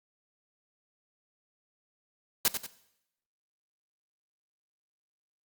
white noise with echo, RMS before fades -24 dBFS, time 2.45-2.48 s, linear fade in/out 0 ms, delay 92 ms, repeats 2, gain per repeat -8 dB, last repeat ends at 2.664 s, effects noise-tail reverb RT60 0.8 s tail -17 dB re dry + Opus 48 kbps

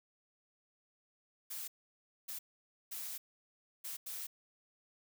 blue noise bursts at uneven times, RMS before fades -43 dBFS, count 5, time 1.5-1.68 / 2.28-2.39 / 2.91-3.18 / 3.84-3.97 / 4.06-4.27 s, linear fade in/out 10 ms, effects none

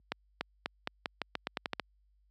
accelerating click train, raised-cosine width 0.3 ms, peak -16 dBFS, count 12, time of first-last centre 0.12-1.797 s, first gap 290 ms, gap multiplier 0.86, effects added 50 Hz sine -47 dBFS peak until 2.3 s + high-pass 150 Hz 12 dB/octave

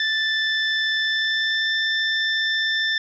25% pulse tone with pitch glide, 1762 to 1776.3 Hz, A6 to A6, +2 to +16 cents, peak -16 dBFS, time 0-2.98 s, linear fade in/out 2 ms, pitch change +14 cents, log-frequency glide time 1.01-1.72 s, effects resampled to 16000 Hz + 8-bit

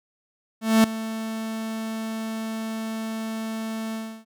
45% pulse tone with ADSR envelope, 222 Hz, A3, 16 cents sharp, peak -12 dBFS, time 0.61-4.25 s, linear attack 230 ms, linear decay 3 ms, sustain -16 dB, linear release 310 ms, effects none

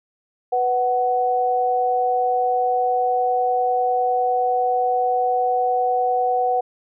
sine tone pair together, 494.6 / 745 Hz, B4 / F#5, +3 / +12 cents, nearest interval perfect fifth, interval 709 cents, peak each -22 / -18 dBFS, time 0.52-6.61 s, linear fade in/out 10 ms, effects none

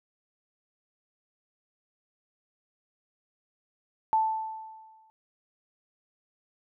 sine tone with exponential decay, 880 Hz, A5, in tune, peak -19 dBFS, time 4.13-5.1 s, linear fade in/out 0 ms, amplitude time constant 210 ms, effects none

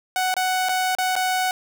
sawtooth tone with dropouts, 743 Hz, F#5, 7 cents sharp, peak -16 dBFS, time 0.16-1.51 s, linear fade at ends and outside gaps 1 ms, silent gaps 0.341-0.366 / 0.687-0.692 / 0.951-0.985 / 1.155-1.163 s, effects none

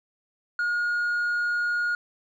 triangle tone with hard clipping, 1434 Hz, F6, 45 cents sharp, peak -22 dBFS, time 0.59-1.95 s, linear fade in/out 2 ms, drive 1 dB, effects none

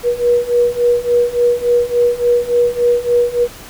sine beating tone pair, 480 / 483.5 Hz, B4 / B4, -49 / -37 cents, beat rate 3.5 Hz, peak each -15 / -13 dBFS, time 0.03-3.48 s, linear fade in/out 50 ms, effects pink hiss -35 dBFS RMS until 3.69 s

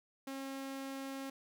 sawtooth tone, 270.6 Hz, C#4, 42 cents flat, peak -37 dBFS, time 0.27-1.3 s, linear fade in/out 5 ms, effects none

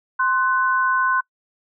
sine tone pair together, 1046.5 / 1498.9 Hz, C6 / F#6, 0 / +22 cents, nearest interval tritone, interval 622 cents, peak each -19 dBFS, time 0.19-1.21 s, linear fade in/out 10 ms, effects noise-tail reverb RT60 0.1 s tail -26 dB re dry

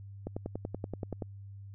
click train, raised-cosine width 2 ms, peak -22 dBFS, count 11, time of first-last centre 0.27-1.222 s, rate 10.5 Hz, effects added 99 Hz sine -44 dBFS peak until 1.74 s

